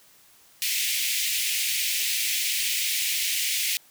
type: high-pass noise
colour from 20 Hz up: pink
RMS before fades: -26 dBFS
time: 0.62-3.77 s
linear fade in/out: 0 ms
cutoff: 2100 Hz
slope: 48 dB/octave
effects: white hiss -56 dBFS RMS until 3.9 s